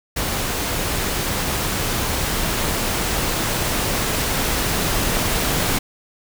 pink noise with level ramp, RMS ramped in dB -23 to -20 dBFS, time 0.16-5.79 s, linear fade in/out 10 ms, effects none

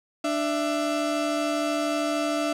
35% pulse tone pair together, 296 / 665 Hz, D4 / E5, +14 / +15 cents, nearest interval octave + major second, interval 1401 cents, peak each -25 / -25 dBFS, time 0.24-2.53 s, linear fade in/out 5 ms, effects low-pass 9000 Hz 12 dB/octave + 10-bit

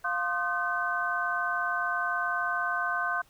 sine tone cluster, 702 / 1058 / 1219 / 1529 Hz, F5 / C6 / D#6 / G6, +9 / +19 / -36 / -44 cents, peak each -34 / -33 / -35 / -29 dBFS, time 0.04-3.22 s, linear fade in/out 10 ms, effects pink hiss -62 dBFS RMS until 3.29 s

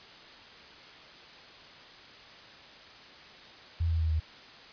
sine tone with pitch steps, 83.4 / 81.83 / 80.28 / 78.76 Hz, E2 / E2 / E2 / D#2, +21 / -12 / -45 / +22 cents, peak -25 dBFS, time 3.8-4.2 s, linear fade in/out 10 ms, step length 100 ms, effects white hiss -50 dBFS RMS until 4.72 s + resampled to 11025 Hz

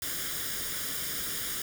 white noise with comb filter, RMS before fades -34 dBFS, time 0.02-1.62 s, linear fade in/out 2 ms, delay 0.58 ms, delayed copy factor +0.7, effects none

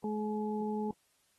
harmonic tone, 212.4 Hz, G#3, 39 cents sharp, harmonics 1 / 2 / 4, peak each -34 / -37 / -40 dBFS, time 0.04-0.91 s, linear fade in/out 2 ms, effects white hiss -72 dBFS RMS until 1.38 s + AAC 32 kbps

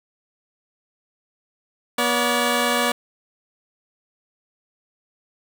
10% pulse tone pair together, 241.7 / 572 Hz, B3 / D5, -37 / -46 cents, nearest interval octave + minor third, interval 1491 cents, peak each -13 dBFS, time 1.98-2.92 s, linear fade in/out 5 ms, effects none

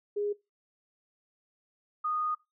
sine tone pair in turn, 412 / 1234.6 Hz, G#4 / D#6, -14 / -14 cents, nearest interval octave + perfect fifth, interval 1900 cents, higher second, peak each -28 / -28 dBFS, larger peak neither, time 0.16-0.33 / 2.04-2.35 s, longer second, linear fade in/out 10 ms, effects noise-tail reverb RT60 0.2 s tail -20 dB re dry

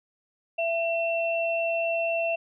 sine tone pair together, 667.9 / 2702 Hz, E5 / E7, +23 / +42 cents, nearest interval 2 octaves, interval 2419 cents, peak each -25 / -29 dBFS, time 0.58-2.36 s, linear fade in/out 10 ms, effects none

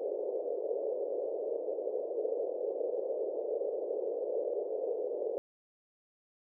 pink band-pass noise, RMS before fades -35 dBFS, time 0-5.38 s, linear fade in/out 0 ms, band 420 to 560 Hz, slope 48 dB/octave, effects none

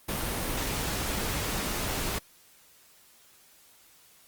pink noise, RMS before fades -31 dBFS, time 0.08-2.19 s, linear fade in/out 10 ms, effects white hiss -58 dBFS RMS until 4.27 s + Opus 32 kbps

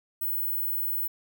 sine tone, 15980 Hz, B9, 19 cents sharp, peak -26 dBFS, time 0.21-1.08 s, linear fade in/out 10 ms, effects none

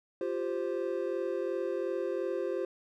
triangle chord, F suspended second, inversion none, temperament equal, 349.2 / 392 / 523.3 Hz, F4 / G4 / C5, 0 / 0 / 0 cents, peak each -33 dBFS, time 0.21-2.65 s, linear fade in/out 2 ms, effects none

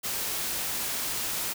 white noise, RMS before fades -31 dBFS, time 0.03-1.54 s, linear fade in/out 20 ms, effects none

